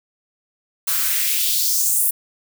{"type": "noise with high-pass filter sweep", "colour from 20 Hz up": "blue", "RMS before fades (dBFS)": -19, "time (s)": [0.87, 2.11], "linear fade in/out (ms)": 10, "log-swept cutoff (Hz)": [1000, 11000], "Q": 2.3, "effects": []}